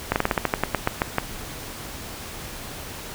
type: slowing click train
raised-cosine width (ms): 0.5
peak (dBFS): -4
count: 13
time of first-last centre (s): 0.12-1.184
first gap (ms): 39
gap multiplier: 1.14
effects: pink hiss -36 dBFS RMS until 3.14 s